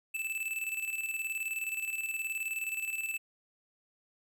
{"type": "tone with tremolo", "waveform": "square", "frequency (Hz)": 2637, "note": "E7", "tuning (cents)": 0, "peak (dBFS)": -32, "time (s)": [0.14, 3.18], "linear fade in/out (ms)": 10, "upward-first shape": "square", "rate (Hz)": 19, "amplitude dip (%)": 55, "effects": []}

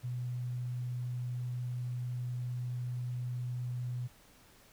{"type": "tone", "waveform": "sine", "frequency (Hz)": 123.47, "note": "B2", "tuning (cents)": 0, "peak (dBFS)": -34, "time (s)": [0.03, 4.08], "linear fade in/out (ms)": 20, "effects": ["pink hiss -61 dBFS RMS until 4.72 s"]}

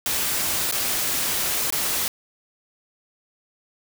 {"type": "noise with dropouts", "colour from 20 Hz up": "white", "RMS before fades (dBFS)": -24, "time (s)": [0.06, 2.08], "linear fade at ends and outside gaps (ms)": 1, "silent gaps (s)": [[0.713, 0.723], [1.704, 1.724]], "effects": []}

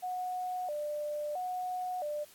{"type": "tone with vibrato", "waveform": "sine", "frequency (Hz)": 659.3, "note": "E5", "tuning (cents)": 0, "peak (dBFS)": -33, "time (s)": [0.02, 2.25], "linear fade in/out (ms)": 20, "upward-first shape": "square", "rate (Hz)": 0.75, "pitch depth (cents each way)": 180, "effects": ["white hiss -58 dBFS RMS until 2.34 s", "AAC 64 kbps"]}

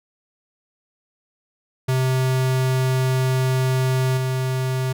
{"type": "tone with level steps", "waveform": "square", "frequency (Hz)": 130, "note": "C3", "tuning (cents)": -11, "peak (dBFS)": [-18, -21], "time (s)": [1.88, 4.93], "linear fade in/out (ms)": 10, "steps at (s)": 4.17, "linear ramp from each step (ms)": 5, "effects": []}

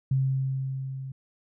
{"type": "tone with level ramp", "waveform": "sine", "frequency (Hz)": 133.4, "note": "C3", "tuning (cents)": 34, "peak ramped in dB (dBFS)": [-20, -34], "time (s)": [0.11, 1.12], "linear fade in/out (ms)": 5, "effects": []}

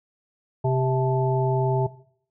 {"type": "harmonic tone with a mistuned harmonic", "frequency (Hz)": 131.1, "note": "C3", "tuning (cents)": 4, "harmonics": [1, 3, 5, 7], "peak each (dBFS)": [-21, -26, -28, -29], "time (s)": [0.64, 1.87], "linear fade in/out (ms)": 10, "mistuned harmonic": 7, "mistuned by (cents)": -80, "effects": ["noise-tail reverb RT60 0.6 s tail -18 dB re dry"]}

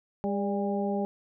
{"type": "harmonic tone with a mistuned harmonic", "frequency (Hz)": 201.9, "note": "G#3", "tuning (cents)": -49, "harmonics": [1, 2, 3, 4], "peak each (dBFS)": [-29, -32, -34, -35], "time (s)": [0.24, 1.05], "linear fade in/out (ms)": 0, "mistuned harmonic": 3, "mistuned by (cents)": -45, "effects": []}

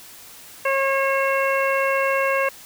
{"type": "harmonic tone", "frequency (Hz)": 543, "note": "C#5", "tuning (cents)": -36, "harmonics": [1, 2, 3, 4, 5], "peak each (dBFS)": [-21, -24, -26, -27, -28], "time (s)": [0.65, 2.49], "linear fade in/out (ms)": 5, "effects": ["white hiss -43 dBFS RMS until 2.65 s"]}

